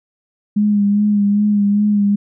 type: tone with vibrato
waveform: sine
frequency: 205.6 Hz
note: G#3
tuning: 17 cents flat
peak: -11 dBFS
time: 0.56-2.16 s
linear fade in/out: 10 ms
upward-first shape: sine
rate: 2.5 Hz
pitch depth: 32 cents each way
effects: none